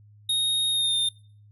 square tone with pitch glide, 3729 to 3631 Hz, A#7 to A#7, 0 to -46 cents, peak -22 dBFS, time 0.29-1.09 s, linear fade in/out 5 ms, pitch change -46 cents, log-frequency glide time 0.7-0.96 s, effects noise-tail reverb RT60 0.5 s tail -24 dB re dry + added 104 Hz sine -50 dBFS peak until 1.51 s

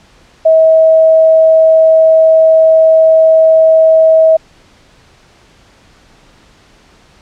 sine tone, 642 Hz, E5, 46 cents flat, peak -3 dBFS, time 0.45-4.37 s, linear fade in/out 10 ms, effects pink hiss -45 dBFS RMS until 7.21 s + low-pass 6000 Hz 12 dB/octave

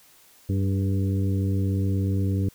harmonic tone with a mistuned harmonic, 96.8 Hz, G2, 21 cents flat, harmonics 1 / 2 / 3 / 4 / 5, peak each -22 / -29 / -31 / -37 / -40 dBFS, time 0.49-2.49 s, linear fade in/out 5 ms, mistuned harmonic 4, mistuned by +42 cents, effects white hiss -55 dBFS RMS until 2.54 s

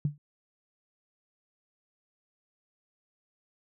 sine tone with exponential decay, 146.5 Hz, D3, 4 cents flat, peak -21 dBFS, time 0.05-0.18 s, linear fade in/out 2 ms, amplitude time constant 28 ms, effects none

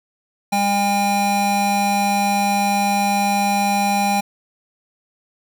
square tone pair together, 201.9 / 806 Hz, G#3 / G5, -49 / +48 cents, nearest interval 2 octaves, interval 2397 cents, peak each -22 / -18 dBFS, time 0.52-4.21 s, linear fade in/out 10 ms, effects none

